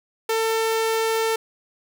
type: tone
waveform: sawtooth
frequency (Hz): 447.7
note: A4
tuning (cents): +30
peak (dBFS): -16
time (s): 0.29-1.36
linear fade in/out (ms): 5
effects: none